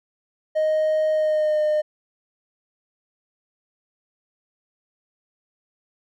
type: tone with pitch glide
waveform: triangle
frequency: 622.3 to 608.4 Hz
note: D#5 to D#5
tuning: 0 to -39 cents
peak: -15 dBFS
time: 0.55-1.82 s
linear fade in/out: 20 ms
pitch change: -39 cents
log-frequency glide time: 1.11-1.62 s
effects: tanh soft clip ceiling -12 dBFS